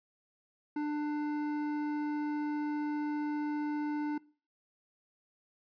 triangle tone with hard clipping, 297.5 Hz, D4, 22 cents sharp, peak -33 dBFS, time 0.76-4.18 s, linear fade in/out 5 ms, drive 15 dB, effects noise-tail reverb RT60 0.4 s tail -22 dB re dry + resampled to 11025 Hz

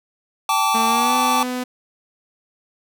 square chord, G suspended second, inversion none, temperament equal with one note detuned, 784 / 880 / 1156.5 Hz, G5 / A5 / D6, 0 / 0 / -27 cents, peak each -24 / -21 / -20 dBFS, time 0.49-1.43 s, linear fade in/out 2 ms
sawtooth tone with pitch glide, 225.9 to 250.7 Hz, A3 to B3, +46 to +26 cents, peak -19 dBFS, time 0.74-1.64 s, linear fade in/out 10 ms, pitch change +180 cents, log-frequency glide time 0.85-1.15 s
effects none

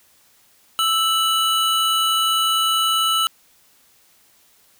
square tone pair together, 1318.5 / 2960 Hz, E6 / F#7, 0 / 0 cents, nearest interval octave + major second, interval 1400 cents, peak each -20 dBFS, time 0.79-3.27 s, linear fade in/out 0 ms, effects white hiss -56 dBFS RMS until 4.79 s

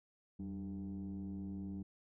sine tone with frequency modulation, 191.7 Hz, G3, 38 cents flat, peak -39 dBFS, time 0.39-1.83 s, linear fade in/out 10 ms, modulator 105 Hz, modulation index 0.88, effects tanh soft clip ceiling -38 dBFS

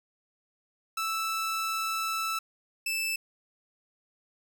sawtooth tone pair in turn, 1318.5 / 2637 Hz, E6 / E7, 0 / 0 cents, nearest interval octave, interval 1200 cents, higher second, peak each -25 dBFS, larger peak neither, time 0.97-2.39 / 2.86-3.16 s, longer first, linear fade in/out 5 ms, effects none

